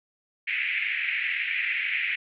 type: band-pass noise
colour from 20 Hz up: white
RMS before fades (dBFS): -28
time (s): 0.47-2.16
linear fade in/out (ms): 10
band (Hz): 1900 to 2500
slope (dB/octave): 48
effects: none